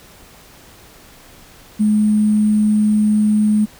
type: tone with sample-and-hold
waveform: sine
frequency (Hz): 212.2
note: G#3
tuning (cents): +38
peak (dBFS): -11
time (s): 1.79-3.66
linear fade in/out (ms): 20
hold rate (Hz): 8820
effects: pink hiss -44 dBFS RMS until 3.79 s